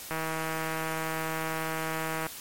click train, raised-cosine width 0.5 ms, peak -17 dBFS, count 346, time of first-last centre 0.11-2.266 s, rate 160 Hz, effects white hiss -42 dBFS RMS until 2.4 s + MP3 64 kbps

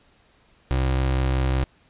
30% pulse tone, 65.41 Hz, C2, in tune, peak -17 dBFS, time 0.71-1.64 s, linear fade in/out 0 ms, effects pink hiss -59 dBFS RMS until 1.89 s + resampled to 8000 Hz

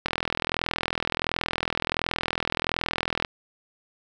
click train, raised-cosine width 0.3 ms, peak -8 dBFS, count 133, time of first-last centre 0.06-3.248 s, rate 41.4 Hz, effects none

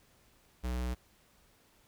square tone, 61.74 Hz, B1, in tune, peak -33 dBFS, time 0.63-0.95 s, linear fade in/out 20 ms, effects pink hiss -66 dBFS RMS until 1.87 s

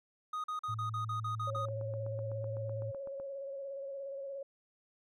triangle tone bursts, 1244.5 Hz, D#6, in tune, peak -33 dBFS, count 9, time 0.33-1.656 s, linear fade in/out 5 ms, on 110 ms, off 42 ms
sine tone, 110 Hz, A2, in tune, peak -37 dBFS, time 0.68-2.92 s, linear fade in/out 20 ms
sine tone with vibrato, 550 Hz, C#5, 14 cents flat, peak -39 dBFS, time 1.47-4.43 s, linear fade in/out 5 ms, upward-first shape square, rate 17 Hz, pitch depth 26 cents each way
click train, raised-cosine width 1 ms, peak -37 dBFS, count 14, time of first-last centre 1.56-3.199 s, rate 7.93 Hz
effects none

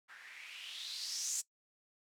violet noise with low-pass filter sweep, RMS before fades -43 dBFS, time 0.08-1.42 s, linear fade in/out 20 ms, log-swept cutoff 1500 to 7500 Hz, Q 4.2, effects noise-tail reverb RT60 0.1 s tail -19 dB re dry

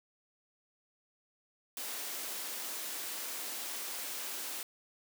white high-pass noise, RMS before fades -40 dBFS, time 1.77-4.63 s, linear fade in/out 2 ms, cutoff 250 Hz, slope 24 dB/octave, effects none

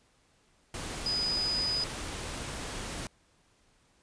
sine tone in noise, 4978 Hz, D#8, in tune, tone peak -28 dBFS, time 1.06-1.84 s, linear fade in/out 2 ms, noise pink, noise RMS -38 dBFS, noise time 0.74-3.07 s, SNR +7 dB, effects pink hiss -67 dBFS RMS until 4.02 s + resampled to 22050 Hz

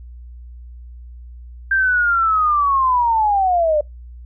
sine linear sweep, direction down, 1589 to 583 Hz, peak -13 dBFS, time 1.71-3.81 s, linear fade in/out 5 ms, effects noise-tail reverb RT60 0.2 s tail -26 dB re dry + added 60 Hz sine -34 dBFS peak until 4.25 s

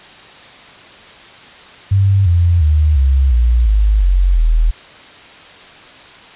sine tone with pitch steps, 98 / 86.31 / 76.01 / 66.94 / 58.95 / 51.91 / 45.72 / 40.26 Hz, G2 / F2 / D#2 / C2 / A#1 / G#1 / F#1 / E1, 0 / -20 / -40 / +40 / +20 / 0 / -20 / -40 cents, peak -8 dBFS, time 1.91-4.71 s, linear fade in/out 10 ms, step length 350 ms, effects white hiss -38 dBFS RMS until 6.35 s + resampled to 8000 Hz

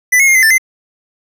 square tone with pitch steps, 1994 / 2173 / 2128 / 2048 / 1776 / 2066 Hz, B6 / C#7 / C7 / C7 / A6 / C7, +16 / -35 / +29 / -38 / +16 / -22 cents, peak -7 dBFS, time 0.12-0.582 s, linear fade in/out 10 ms, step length 77 ms, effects none

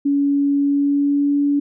sine tone with pitch glide, 282.6 to 286 Hz, C#4 to D4, +34 to -46 cents, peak -14 dBFS, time 0.05-1.6 s, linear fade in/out 10 ms, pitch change +20 cents, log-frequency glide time 0.6-1.38 s, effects none

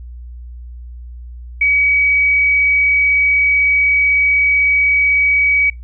sine tone, 2269 Hz, C#7, 40 cents sharp, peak -10 dBFS, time 1.61-5.7 s, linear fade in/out 5 ms, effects noise-tail reverb RT60 0.2 s tail -24 dB re dry + added 60 Hz sine -29 dBFS peak until 5.83 s

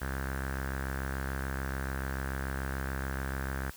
sawtooth tone with low-pass filter, 66.9 Hz, C2, 39 cents sharp, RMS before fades -35 dBFS, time 0.01-3.71 s, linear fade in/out 10 ms, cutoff 1600 Hz, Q 5.5, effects white hiss -51 dBFS RMS until 3.76 s

